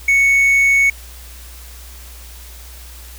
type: tone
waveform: triangle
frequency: 2217 Hz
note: C#7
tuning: in tune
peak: -8 dBFS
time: 0.08-0.9 s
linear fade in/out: 5 ms
effects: added 60 Hz sine -35 dBFS peak until 3.18 s + white hiss -40 dBFS RMS until 3.18 s